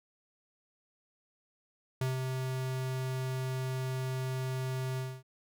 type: tone with ADSR envelope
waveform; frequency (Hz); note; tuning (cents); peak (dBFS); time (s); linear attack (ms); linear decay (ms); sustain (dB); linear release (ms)
square; 130.1; C3; -9; -29; 2.01-5.23; 4; 150; -4; 250
effects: none